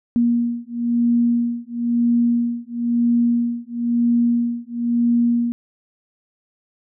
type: beating tone pair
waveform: sine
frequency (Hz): 236.6 / 237.6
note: A#3 / A#3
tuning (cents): +26 / +33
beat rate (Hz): 1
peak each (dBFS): -19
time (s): 0.16-5.52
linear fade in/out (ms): 0
effects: none